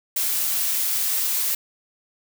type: noise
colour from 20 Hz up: blue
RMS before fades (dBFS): -23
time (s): 0.16-1.55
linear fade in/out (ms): 5
effects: none